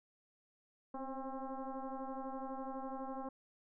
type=tone with frequency modulation; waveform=sine; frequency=272 Hz; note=C#4; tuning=33 cents flat; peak=-40 dBFS; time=0.94-3.29 s; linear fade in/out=5 ms; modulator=266 Hz; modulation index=3.1; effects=none